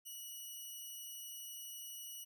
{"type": "tone", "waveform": "5% pulse", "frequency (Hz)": 2928, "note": "F#7", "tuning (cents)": -19, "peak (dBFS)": -38, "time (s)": [0.05, 2.25], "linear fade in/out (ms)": 20, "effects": []}